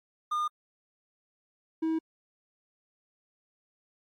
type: tone pair in turn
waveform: triangle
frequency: 1214 / 321.5 Hz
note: D#6 / E4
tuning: -43 / -43 cents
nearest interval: octave + major seventh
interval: 2300 cents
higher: first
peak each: -25 / -24 dBFS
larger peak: second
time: 0.31-0.48 / 1.82-1.99 s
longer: neither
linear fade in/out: 10 ms
effects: AAC 48 kbps